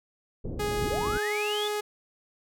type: low-pass noise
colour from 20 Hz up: pink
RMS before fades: -34 dBFS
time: 0.44-1.18 s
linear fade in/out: 10 ms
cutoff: 470 Hz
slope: 24 dB/octave
type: tone with pitch glide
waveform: sawtooth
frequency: 415.3 to 418.4 Hz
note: G#4 to G#4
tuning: 0 to +13 cents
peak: -24 dBFS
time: 0.59-1.81 s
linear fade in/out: 10 ms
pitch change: +13 cents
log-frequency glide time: 0.73-1.13 s
type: linear sweep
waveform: sine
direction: up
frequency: 79.9 to 3554 Hz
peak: -31 dBFS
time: 0.81-1.68 s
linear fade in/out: 5 ms
effects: none